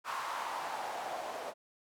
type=noise with band-pass filter sweep; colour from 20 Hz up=white; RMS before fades=-39 dBFS; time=0.04-1.54 s; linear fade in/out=50 ms; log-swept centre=1100 to 620 Hz; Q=3.4; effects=none